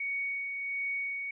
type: tone with tremolo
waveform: sine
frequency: 2234 Hz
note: C#7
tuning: 13 cents sharp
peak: -30 dBFS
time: 0-1.31 s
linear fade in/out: 5 ms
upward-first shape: sine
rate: 1.4 Hz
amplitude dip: 35%
effects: none